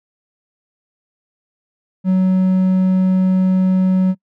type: tone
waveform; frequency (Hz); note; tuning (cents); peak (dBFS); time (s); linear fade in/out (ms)
triangle; 186.6; F#3; +15; -9; 2.04-4.15; 50
effects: noise-tail reverb RT60 0.1 s tail -25 dB re dry